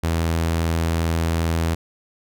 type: tone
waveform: sawtooth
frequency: 82.5 Hz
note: E2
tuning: 2 cents sharp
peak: -15 dBFS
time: 0.03-1.75 s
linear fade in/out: 10 ms
effects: none